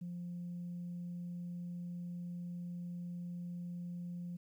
sine tone, 175.1 Hz, F3, 5 cents sharp, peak -39 dBFS, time 0.01-4.37 s, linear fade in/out 10 ms, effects tanh soft clip ceiling -37 dBFS + 12-bit

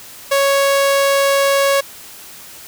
sawtooth tone, 554.4 Hz, C#5, in tune, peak -8 dBFS, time 0.31-1.81 s, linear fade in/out 10 ms, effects white hiss -37 dBFS RMS until 2.67 s

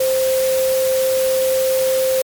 sine tone in noise, 523 Hz, C5, 1 cent flat, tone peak -14 dBFS, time 0-2.22 s, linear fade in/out 5 ms, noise white, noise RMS -26 dBFS, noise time 0-2.22 s, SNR +9 dB, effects MP3 96 kbps

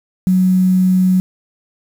sine tone with quantisation, 185 Hz, F#3, in tune, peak -9 dBFS, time 0.27-1.2 s, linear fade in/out 0 ms, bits 6, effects none

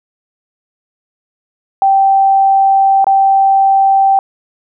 sine tone with dropouts, 780 Hz, G5, 9 cents flat, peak -6 dBFS, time 1.82-4.19 s, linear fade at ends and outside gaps 1 ms, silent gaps 3.044-3.068 s, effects none

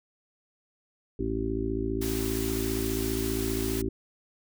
harmonic tone, 55 Hz, A1, in tune, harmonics 1 / 2 / 4 / 5 / 6 / 7, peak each -34 / -36 / -38 / -33 / -35 / -32 dBFS, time 1.19-3.89 s, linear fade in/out 5 ms
white high-pass noise, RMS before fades -37 dBFS, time 2.01-3.82 s, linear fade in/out 10 ms, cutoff 460 Hz, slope 48 dB/octave
effects none

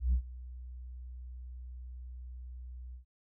sine tone with ADSR envelope, 62 Hz, B1, 7 cents sharp, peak -21 dBFS, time 0-3.05 s, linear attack 130 ms, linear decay 84 ms, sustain -21 dB, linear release 110 ms, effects tanh soft clip ceiling -23 dBFS

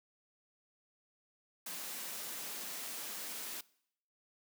white high-pass noise, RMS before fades -43 dBFS, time 1.66-3.61 s, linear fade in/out 5 ms, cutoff 160 Hz, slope 48 dB/octave, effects noise-tail reverb RT60 0.7 s tail -22 dB re dry

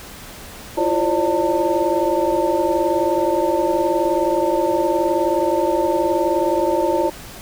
sine tone cluster, 335 / 354.1 / 542 / 594 / 898 Hz, E4 / F4 / C#5 / D5 / A5, +28 / +24 / -39 / +20 / +35 cents, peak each -22 dBFS, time 0.77-7.1 s, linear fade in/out 10 ms, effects pink hiss -37 dBFS RMS until 7.41 s

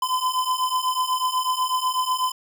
square beating tone pair, 1014 / 1022.1 Hz, B5 / C6, +45 / -41 cents, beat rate 8.1 Hz, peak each -26 / -24 dBFS, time 0.02-2.32 s, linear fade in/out 5 ms, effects none

